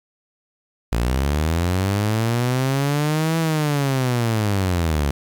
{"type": "linear two-way sweep", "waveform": "sawtooth", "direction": "up then down", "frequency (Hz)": [55, 164.81, 68.1], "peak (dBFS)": -14, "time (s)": [0.92, 5.11], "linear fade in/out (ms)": 5, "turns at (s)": 3.38, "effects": ["8-bit"]}